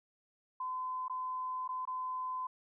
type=tone with dropouts; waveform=sine; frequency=1021 Hz; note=C6; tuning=43 cents flat; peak=-35 dBFS; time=0.6-2.47 s; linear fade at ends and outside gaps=5 ms; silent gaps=1.082-1.097 / 1.678-1.689 / 1.853-1.874 s; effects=none